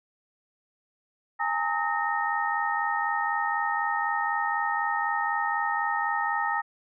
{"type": "tone cluster", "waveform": "sine", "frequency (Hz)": [821, 905, 1273, 1846], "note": ["G#5", "A5", "D#6", "A#6"], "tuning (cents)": [-20, 48, 39, -17], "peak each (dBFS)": -30, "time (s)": [1.39, 6.62], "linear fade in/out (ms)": 20, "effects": []}